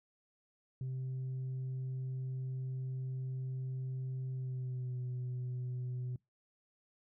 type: tone with pitch glide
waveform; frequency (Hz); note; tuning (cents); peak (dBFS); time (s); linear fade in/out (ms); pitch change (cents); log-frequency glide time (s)
sine; 130 to 125.28; C3 to B2; -11 to +25; -34; 0.81-6.16; 2; -64; 4.33-4.98
effects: noise-tail reverb RT60 0.2 s tail -26 dB re dry + tanh soft clip ceiling -35 dBFS

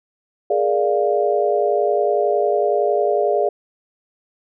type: chord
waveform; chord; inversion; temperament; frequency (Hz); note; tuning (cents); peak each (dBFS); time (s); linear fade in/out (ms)
sine; Bb dominant seventh; third; equal; 415.3 / 466.2 / 587.3 / 698.5; Ab4 / Bb4 / D5 / F5; 0 / 0 / 0 / 0; -19 / -24 / -20 / -21; 0.5-3.49; 5
effects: none

